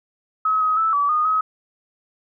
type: tone with pitch steps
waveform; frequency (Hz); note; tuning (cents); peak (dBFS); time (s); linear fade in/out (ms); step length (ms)
sine; 1280 / 1264 / 1314 / 1148 / 1230 / 1273; D#6 / D#6 / E6 / D6 / D#6 / D#6; +49 / +27 / -6 / -40 / -20 / +39; -16; 0.45-1.41; 5; 160
effects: none

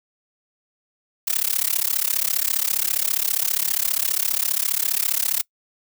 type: noise with amplitude modulation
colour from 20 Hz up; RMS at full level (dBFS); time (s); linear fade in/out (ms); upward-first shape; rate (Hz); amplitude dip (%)
blue; -18; 1.27-5.42; 10; sine; 34.9; 100
effects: noise-tail reverb RT60 0.1 s tail -24 dB re dry

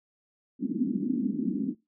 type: band-pass noise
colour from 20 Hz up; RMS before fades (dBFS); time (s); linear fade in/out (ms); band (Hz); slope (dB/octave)
pink; -29; 0.59-1.75; 50; 200 to 300; 48
effects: noise-tail reverb RT60 0.2 s tail -20 dB re dry

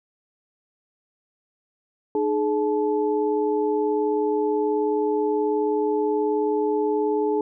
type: tone cluster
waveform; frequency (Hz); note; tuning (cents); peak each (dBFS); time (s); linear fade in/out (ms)
sine; 303.9 / 422.6 / 867; D#4 / G#4 / A5; -41 / +30 / -26; -26 / -21 / -29; 2.15-7.41; 2
effects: none

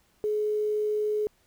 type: tone with quantisation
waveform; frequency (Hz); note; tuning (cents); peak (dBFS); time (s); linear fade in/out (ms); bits
sine; 423.3; G#4; +33; -24; 0.24-1.27; 0; 9
effects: pink hiss -66 dBFS RMS until 1.46 s

